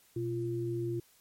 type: tone pair together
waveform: sine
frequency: 122.1 / 345.4 Hz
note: B2 / F4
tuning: -19 / -19 cents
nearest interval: octave + tritone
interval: 1800 cents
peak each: -35 / -33 dBFS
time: 0.16-1 s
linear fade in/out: 5 ms
effects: white hiss -64 dBFS RMS until 1.2 s + MP3 64 kbps